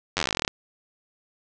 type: slowing click train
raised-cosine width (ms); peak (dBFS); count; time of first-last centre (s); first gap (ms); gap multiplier
0.2; -6; 18; 0.17-0.478; 10; 1.07
effects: resampled to 22050 Hz + 8-bit